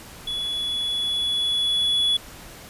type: tone with level ramp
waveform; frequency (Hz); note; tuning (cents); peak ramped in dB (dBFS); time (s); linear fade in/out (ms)
triangle; 3400; G#7; +40; -24 to -16; 0.27-2.17; 5
effects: pink hiss -42 dBFS RMS until 2.69 s + resampled to 32000 Hz